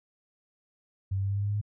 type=tone with pitch steps; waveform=sine; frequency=96.4 / 97.46 / 98.54 / 99.63 / 100.73 / 101.84 / 102.96 / 104.1 Hz; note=G2 / G2 / G2 / G2 / G2 / G#2 / G#2 / G#2; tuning=-28 / -10 / +10 / +29 / +48 / -33 / -15 / +5 cents; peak=-26 dBFS; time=1.11-1.614 s; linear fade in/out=10 ms; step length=63 ms; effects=none